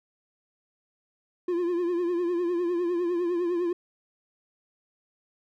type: tone with vibrato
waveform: triangle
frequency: 349.2 Hz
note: F4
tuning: in tune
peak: -22 dBFS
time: 1.48-3.73 s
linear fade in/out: 5 ms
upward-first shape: triangle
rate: 9.9 Hz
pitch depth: 75 cents each way
effects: none